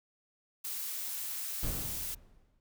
blue noise, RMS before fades -38 dBFS, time 0.64-2.15 s, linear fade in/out 10 ms
brown noise with exponential decay, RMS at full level -32 dBFS, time 1.63-2.6 s, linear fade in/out 1 ms, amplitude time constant 210 ms
effects none

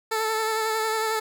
15% pulse tone with vibrato, 440 Hz, A4, in tune, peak -17 dBFS, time 0.11-1.2 s, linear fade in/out 10 ms, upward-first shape sine, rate 11 Hz, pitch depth 24 cents each way, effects none

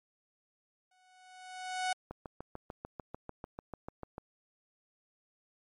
sawtooth tone with exponential growth, 740 Hz, F#5, in tune, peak -25 dBFS, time 0.91-1.93 s, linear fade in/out 5 ms, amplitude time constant 220 ms
click train, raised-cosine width 1 ms, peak -27 dBFS, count 15, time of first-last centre 2.11-4.181 s, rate 6.76 Hz
effects MP3 48 kbps

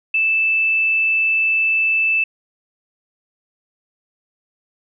sine tone, 2637 Hz, E7, in tune, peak -14 dBFS, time 0.14-2.24 s, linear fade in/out 5 ms, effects none

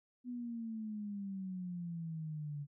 sine exponential sweep, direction down, 249.5 to 142.5 Hz, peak -39 dBFS, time 0.24-2.67 s, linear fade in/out 50 ms, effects none

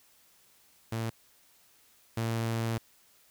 sawtooth tone pair in turn, 113.5 / 114.22 Hz, A#2 / A#2, -46 / -35 cents, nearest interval unison, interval 11 cents, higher second, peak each -27 / -25 dBFS, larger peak second, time 0.92-1.1 / 2.17-2.78 s, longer second, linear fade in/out 5 ms, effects white hiss -63 dBFS RMS until 3.3 s

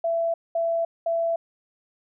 sine tone bursts, 668 Hz, E5, 23 cents sharp, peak -21 dBFS, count 3, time 0.04-1.36 s, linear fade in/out 5 ms, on 300 ms, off 210 ms, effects none

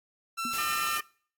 sawtooth tone, 1343 Hz, E6, 32 cents sharp, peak -27 dBFS, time 0.37-0.98 s, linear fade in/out 20 ms
sine tone with exponential decay, 240.6 Hz, B3, 45 cents flat, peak -32 dBFS, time 0.45-0.59 s, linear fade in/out 2 ms, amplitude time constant 29 ms
white noise, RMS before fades -37 dBFS, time 0.53-1 s, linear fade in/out 2 ms
harmonic tone, 605 Hz, D#5, 49 cents flat, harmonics 2 / 3 / 4 / 5, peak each -33 / -37 / -39 / -41 dBFS, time 0.58-1.01 s, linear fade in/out 5 ms
effects noise-tail reverb RT60 0.5 s tail -23 dB re dry + AAC 64 kbps

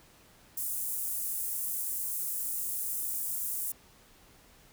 pink high-pass noise, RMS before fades -34 dBFS, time 0.57-3.72 s, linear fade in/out 5 ms, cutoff 9300 Hz, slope 24 dB/octave, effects pink hiss -59 dBFS RMS until 4.72 s

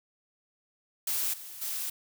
blue noise with level steps, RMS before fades -30 / -44 / -34 dBFS, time 1.07-1.9 s, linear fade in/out 5 ms, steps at 1.33 / 1.61 s, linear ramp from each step 10 ms, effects none

